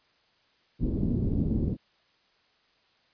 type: low-pass noise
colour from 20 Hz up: white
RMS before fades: -27 dBFS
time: 0.79-1.77 s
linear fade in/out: 50 ms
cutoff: 280 Hz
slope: 24 dB/octave
effects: white hiss -66 dBFS RMS until 3.13 s + resampled to 11025 Hz

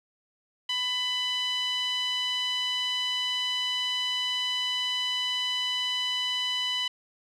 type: tone with band-pass filter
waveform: sawtooth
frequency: 998 Hz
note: B5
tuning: 18 cents sharp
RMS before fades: -29 dBFS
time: 0.69-6.88 s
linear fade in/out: 5 ms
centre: 3200 Hz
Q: 4.5
effects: none

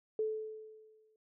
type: tone with exponential decay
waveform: sine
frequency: 435 Hz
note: A4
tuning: 20 cents flat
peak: -29 dBFS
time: 0.19-1.16 s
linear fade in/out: 2 ms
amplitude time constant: 210 ms
effects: none

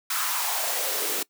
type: noise with high-pass filter sweep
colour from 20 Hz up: white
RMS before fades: -27 dBFS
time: 0.1-1.23 s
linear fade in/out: 5 ms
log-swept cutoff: 1300 to 330 Hz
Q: 3.4
effects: noise-tail reverb RT60 0.1 s tail -22 dB re dry

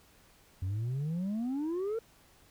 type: exponential sweep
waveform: sine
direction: up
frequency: 89.5 to 466.2 Hz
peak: -28 dBFS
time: 0.62-1.99 s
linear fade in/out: 5 ms
effects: tanh soft clip ceiling -30 dBFS + pink hiss -62 dBFS RMS until 2.5 s

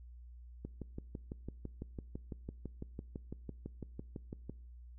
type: click train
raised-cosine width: 3 ms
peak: -29 dBFS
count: 24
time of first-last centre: 0.65-4.496 s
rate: 5.98 Hz
effects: noise-tail reverb RT60 0.6 s tail -23 dB re dry + added 60 Hz sine -50 dBFS peak until 4.98 s

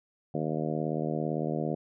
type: harmonic tone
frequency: 77.78 Hz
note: D#2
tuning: in tune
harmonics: 2 / 3 / 4 / 5 / 6 / 7 / 8 / 9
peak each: -33 / -35 / -36 / -37 / -38 / -38 / -39 / -40 dBFS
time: 0.34-1.75 s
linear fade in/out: 5 ms
effects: none

